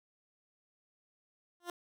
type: tone with exponential growth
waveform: 15% pulse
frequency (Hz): 349.2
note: F4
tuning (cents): 0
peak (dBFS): -28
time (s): 1.6-1.7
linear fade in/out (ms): 1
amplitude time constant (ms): 20
effects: none